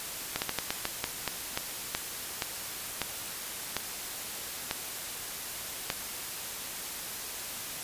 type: slowing click train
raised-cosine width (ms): 0.2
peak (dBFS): -11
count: 15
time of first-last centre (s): 0.36-5.902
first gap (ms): 59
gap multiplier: 1.26
effects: white hiss -38 dBFS RMS until 7.83 s + resampled to 32000 Hz